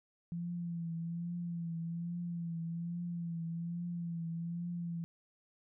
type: tone with vibrato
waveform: sine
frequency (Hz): 169.7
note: F3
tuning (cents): -49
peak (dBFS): -36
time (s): 0.32-5.04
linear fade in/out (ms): 0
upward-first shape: triangle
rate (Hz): 1.2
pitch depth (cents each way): 49
effects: none